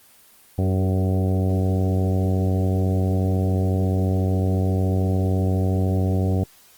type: harmonic tone with a mistuned harmonic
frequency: 94 Hz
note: F#2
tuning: 28 cents sharp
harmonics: 1 / 2 / 3 / 4 / 5 / 6 / 7 / 8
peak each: -19 / -25 / -29 / -31 / -33 / -35 / -36 / -37 dBFS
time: 0.58-6.44 s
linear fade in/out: 5 ms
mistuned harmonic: 4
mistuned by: +26 cents
effects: white hiss -52 dBFS RMS until 6.77 s + Opus 24 kbps